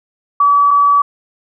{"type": "tone pair in turn", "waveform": "sine", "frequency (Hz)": [1145, 1145], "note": ["D6", "D6"], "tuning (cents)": [-44, -44], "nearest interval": "unison", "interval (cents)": 0, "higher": "neither", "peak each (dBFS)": -7, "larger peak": "neither", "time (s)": [[0.4, 0.71], [0.71, 1.02]], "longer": "neither", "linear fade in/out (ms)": 5, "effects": []}